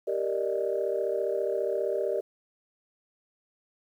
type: chord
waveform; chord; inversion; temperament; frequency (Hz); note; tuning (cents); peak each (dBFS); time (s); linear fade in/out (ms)
sine; Eb major seventh; first; equal; 392 / 466.2 / 587.3 / 622.3; G4 / Bb4 / D5 / Eb5; 0 / 0 / 0 / 0; -30 / -31 / -31 / -33; 0.07-2.21; 10
effects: tanh soft clip ceiling -16 dBFS + 10-bit